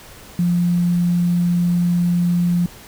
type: tone with quantisation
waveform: sine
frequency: 174.61 Hz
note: F3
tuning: in tune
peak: -14 dBFS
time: 0.39-2.66 s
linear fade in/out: 2 ms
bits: 7
effects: pink hiss -41 dBFS RMS until 2.87 s